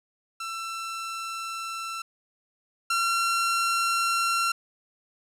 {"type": "tone pair in turn", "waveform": "sawtooth", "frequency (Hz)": [1340, 1365], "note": ["E6", "F6"], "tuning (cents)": [28, -40], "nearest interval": "unison", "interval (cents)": 32, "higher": "second", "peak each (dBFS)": [-28, -19], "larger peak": "second", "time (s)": [[0.4, 2.02], [2.9, 4.52]], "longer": "neither", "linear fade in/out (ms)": 5, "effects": ["low-pass 11000 Hz 12 dB/octave", "10-bit"]}